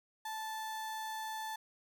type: tone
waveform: 35% pulse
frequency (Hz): 877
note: A5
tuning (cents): -6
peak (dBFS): -37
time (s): 0.25-1.56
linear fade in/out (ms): 5
effects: none